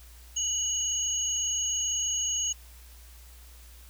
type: tone pair together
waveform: sine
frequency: 2944 / 6609 Hz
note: F#7 / G#8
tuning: -9 / -9 cents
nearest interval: octave + major second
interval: 1400 cents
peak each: -33 / -27 dBFS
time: 0.36-2.53 s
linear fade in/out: 10 ms
effects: added 60 Hz sine -48 dBFS peak until 3.89 s + white hiss -55 dBFS RMS until 3.89 s